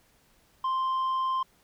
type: tone with tanh clipping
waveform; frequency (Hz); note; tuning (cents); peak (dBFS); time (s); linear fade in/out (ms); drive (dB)
triangle; 1046.5; C6; 0; -26; 0.64-1.43; 5; 8
effects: pink hiss -64 dBFS RMS until 1.63 s